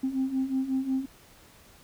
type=beating tone pair; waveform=sine; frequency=260.5 / 266 Hz; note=C4 / C4; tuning=-7 / +29 cents; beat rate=5.5 Hz; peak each=-30 / -26 dBFS; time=0.03-1.06 s; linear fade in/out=10 ms; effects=tanh soft clip ceiling -20 dBFS + pink hiss -55 dBFS RMS until 1.83 s